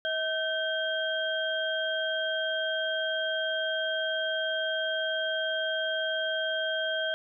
sine tone cluster, 639 / 1542 / 3217 Hz, D#5 / G6 / G7, +46 / -29 / +44 cents, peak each -31 / -31 / -33 dBFS, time 0.05-7.14 s, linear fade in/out 0 ms, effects none

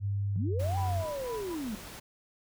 sine tone with pitch glide, 100.2 to 92.95 Hz, G2 to F#2, +38 to +8 cents, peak -28 dBFS, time 0-1.05 s, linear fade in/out 50 ms, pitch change -130 cents, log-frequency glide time 0.47-0.55 s
sine linear two-way sweep, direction up then down, 146.83 to 801 to 199.1 Hz, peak -33 dBFS, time 0.36-1.75 s, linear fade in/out 0 ms, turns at 0.77 s
pink noise, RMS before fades -45 dBFS, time 0.59-2 s, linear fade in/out 10 ms
sine tone with tremolo, 987.8 Hz, B5, in tune, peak -38 dBFS, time 0.77-1.55 s, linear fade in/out 5 ms, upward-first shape sine, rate 4 Hz, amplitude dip 90%
effects none

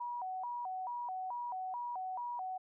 sine tone with vibrato, 849 Hz, G#5, 38 cents sharp, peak -37 dBFS, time 0-2.58 s, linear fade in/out 10 ms, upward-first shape square, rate 2.3 Hz, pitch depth 220 cents each way, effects none

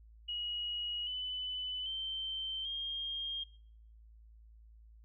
sine tone with pitch steps, 2900 / 3004 / 3112 / 3223 Hz, F#7 / F#7 / G7 / G7, -35 / +26 / -13 / +47 cents, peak -36 dBFS, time 0.28-3.44 s, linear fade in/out 10 ms, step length 790 ms, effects noise-tail reverb RT60 0.7 s tail -23 dB re dry + added 55 Hz sine -55 dBFS peak until 5.04 s

